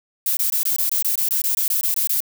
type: noise bursts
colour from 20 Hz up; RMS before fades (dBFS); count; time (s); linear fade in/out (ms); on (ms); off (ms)
violet; -20; 15; 0.26-2.204; 2; 110; 21
effects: none